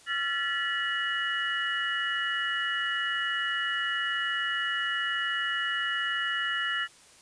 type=tone cluster; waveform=sine; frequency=1367 / 1740 / 1941 / 2915 Hz; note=F6 / A6 / B6 / F#7; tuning=-37 / -20 / -31 / -26 cents; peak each=-33 / -31 / -34 / -33 dBFS; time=0.06-6.88 s; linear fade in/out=50 ms; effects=white hiss -55 dBFS RMS until 7.21 s + resampled to 22050 Hz